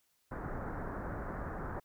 pink low-pass noise, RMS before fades -40 dBFS, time 0.31-1.8 s, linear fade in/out 10 ms, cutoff 1700 Hz, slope 48 dB/octave, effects white hiss -75 dBFS RMS until 1.84 s

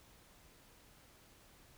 silence, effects pink hiss -63 dBFS RMS until 1.77 s

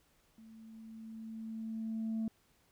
sine tone with level ramp, 222.5 Hz, A3, 20 cents sharp, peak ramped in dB -53 to -30 dBFS, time 0.38-2.28 s, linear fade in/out 2 ms, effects tanh soft clip ceiling -31 dBFS + pink hiss -71 dBFS RMS until 2.71 s

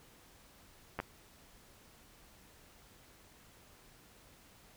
clicks, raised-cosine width 0.5 ms, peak -21 dBFS, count 2, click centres 0.99 / 1.001 s, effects pink hiss -61 dBFS RMS until 4.76 s

